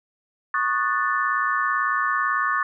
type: chord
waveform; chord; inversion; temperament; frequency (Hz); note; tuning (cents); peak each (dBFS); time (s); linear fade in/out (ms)
sine; D# half-diminished seventh; third; equal with one note detuned; 1108.7 / 1226.7 / 1480 / 1760; C#6 / D#6 / F#6 / A6; 0 / -25 / 0 / 0; -24 / -26 / -28 / -25; 0.54-2.63; 2
effects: none